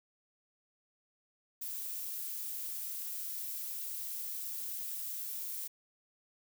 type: noise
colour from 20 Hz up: violet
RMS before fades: -40 dBFS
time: 1.61-5.68 s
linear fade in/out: 10 ms
effects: none